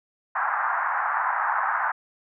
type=band-pass noise; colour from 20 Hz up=pink; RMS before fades=-25 dBFS; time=0.35-1.92 s; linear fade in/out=10 ms; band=800 to 1700 Hz; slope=48 dB/octave; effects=none